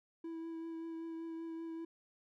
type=tone with vibrato; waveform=triangle; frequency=328.5 Hz; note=E4; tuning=6 cents flat; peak=-39 dBFS; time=0.24-1.85 s; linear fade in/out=5 ms; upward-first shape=triangle; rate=5.2 Hz; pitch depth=17 cents each way; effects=none